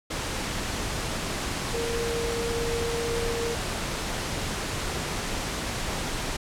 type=tone in noise; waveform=sine; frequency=466.2 Hz; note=A#4; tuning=in tune; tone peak=-28 dBFS; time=1.73-3.55 s; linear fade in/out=10 ms; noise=pink; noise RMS=-30 dBFS; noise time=0.1-6.37 s; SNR=-1 dB; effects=low-pass 9000 Hz 12 dB/octave

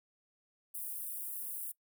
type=high-pass noise; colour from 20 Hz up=white; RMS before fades=-41 dBFS; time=0.74-1.72 s; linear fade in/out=10 ms; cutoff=9200 Hz; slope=48 dB/octave; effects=noise-tail reverb RT60 0.1 s tail -21 dB re dry

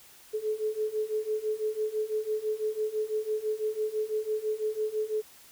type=beating tone pair; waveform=sine; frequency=427.2 / 433.2 Hz; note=G#4 / A4; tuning=+49 / -27 cents; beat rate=6 Hz; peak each=-32 / -30 dBFS; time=0.33-5.22 s; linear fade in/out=20 ms; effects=white hiss -54 dBFS RMS until 5.51 s

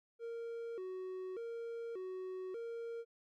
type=tone with vibrato; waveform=triangle; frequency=415.7 Hz; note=G#4; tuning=2 cents sharp; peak=-39 dBFS; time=0.19-3.05 s; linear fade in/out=50 ms; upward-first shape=square; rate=0.85 Hz; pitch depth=190 cents each way; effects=none

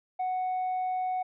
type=tone with tanh clipping; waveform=sine; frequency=740 Hz; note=F#5; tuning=in tune; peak=-28 dBFS; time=0.19-1.23 s; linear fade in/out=10 ms; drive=1 dB; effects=none

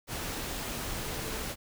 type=tone in noise; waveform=sine; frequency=442.3 Hz; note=A4; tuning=9 cents sharp; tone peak=-46 dBFS; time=1.04-1.48 s; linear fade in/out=50 ms; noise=pink; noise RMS=-36 dBFS; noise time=0.07-1.56 s; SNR=-13 dB; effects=none

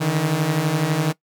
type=beating tone pair; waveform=sawtooth; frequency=146.83 / 158.83 Hz; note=D3 / D#3; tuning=0 / +36 cents; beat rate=12 Hz; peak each=-19 / -16 dBFS; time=0-1.13 s; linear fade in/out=20 ms; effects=noise-tail reverb RT60 0.1 s tail -20 dB re dry

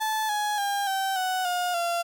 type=tone with pitch steps; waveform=35% pulse; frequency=870 / 836.5 / 804.3 / 773.3 / 743.5 / 714.9 / 687.3 Hz; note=A5 / G#5 / G5 / G5 / F#5 / F5 / F5; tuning=-20 / +12 / +44 / -24 / +8 / +40 / -28 cents; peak=-23 dBFS; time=0-2.03 s; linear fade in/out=20 ms; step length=290 ms; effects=none

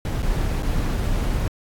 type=noise with dropouts; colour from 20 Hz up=brown; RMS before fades=-22 dBFS; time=0.05-1.48 s; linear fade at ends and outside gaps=2 ms; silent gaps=0.222-0.227 / 0.625-0.63 s; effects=AAC 64 kbps

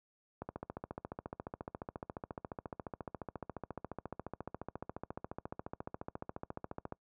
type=click train; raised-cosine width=1 ms; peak=-26 dBFS; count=94; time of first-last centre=0.42-6.923 s; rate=14.3 Hz; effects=noise-tail reverb RT60 0.1 s tail -24 dB re dry + high-pass 60 Hz 12 dB/octave

